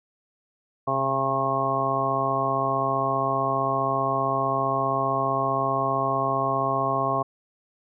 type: harmonic tone with a mistuned harmonic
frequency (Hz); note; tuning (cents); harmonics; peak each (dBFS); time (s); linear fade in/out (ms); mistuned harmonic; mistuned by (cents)
135.3; C#3; -42; 1 / 2 / 3 / 4 / 5 / 6 / 7 / 8; -32 / -34 / -32 / -34 / -27 / -32 / -35 / -25; 0.87-7.23; 10; 1; -38
effects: none